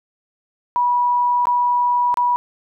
sine tone with dropouts, 974 Hz, B5, 24 cents flat, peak -14 dBFS, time 0.76-2.36 s, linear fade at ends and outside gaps 0 ms, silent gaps 1.455-1.47 / 2.142-2.172 s, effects none

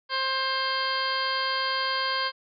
harmonic tone, 529 Hz, C5, 19 cents sharp, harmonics 1 / 2 / 3 / 4 / 5 / 6 / 7 / 8 / 9, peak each -36 / -29 / -31 / -36 / -42 / -33 / -44 / -34 / -34 dBFS, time 0.09-2.32 s, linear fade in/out 50 ms, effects none

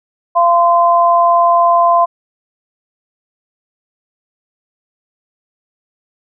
sine tone pair together, 687.6 / 1031 Hz, F5 / C6, -27 / -26 cents, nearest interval perfect fifth, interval 701 cents, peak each -10 dBFS, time 0.35-2.06 s, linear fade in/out 20 ms, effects none

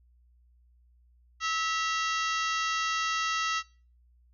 harmonic tone with a mistuned harmonic, 650 Hz, E5, 24 cents flat, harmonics 2 / 3 / 4 / 5 / 6 / 7 / 8 / 9 / 10, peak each -30 / -34 / -36 / -38 / -40 / -41 / -42 / -43 / -44 dBFS, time 1.4-3.63 s, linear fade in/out 50 ms, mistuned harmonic 4, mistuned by +91 cents, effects noise-tail reverb RT60 0.4 s tail -23 dB re dry + added 60 Hz sine -59 dBFS peak until 4.33 s

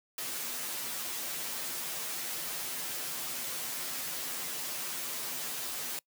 white noise with comb filter, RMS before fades -37 dBFS, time 0.18-5.99 s, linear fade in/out 2 ms, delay 10 ms, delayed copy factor -1, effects noise-tail reverb RT60 0.1 s tail -24 dB re dry + high-pass 150 Hz 12 dB/octave

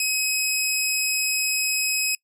15% pulse tone, 2544 Hz, D#7, 38 cents sharp, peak -14 dBFS, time 0-2.15 s, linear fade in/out 2 ms, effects noise-tail reverb RT60 0.1 s tail -25 dB re dry

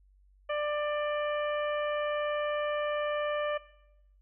harmonic tone, 593 Hz, D5, 17 cents sharp, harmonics 1 / 2 / 3 / 4 / 5, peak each -30 / -36 / -40 / -42 / -44 dBFS, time 0.49-3.58 s, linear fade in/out 10 ms, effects noise-tail reverb RT60 0.8 s tail -18 dB re dry + added 48 Hz sine -59 dBFS peak until 4.21 s

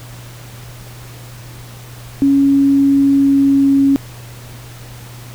sine tone with pitch glide, 277.2 to 275.4 Hz, C#4 to C#4, 0 to -11 cents, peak -8 dBFS, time 2.22-3.96 s, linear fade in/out 0 ms, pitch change -11 cents, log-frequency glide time 3.01-3.79 s, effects added 120 Hz sine -33 dBFS peak until 5.34 s + pink hiss -38 dBFS RMS until 5.34 s

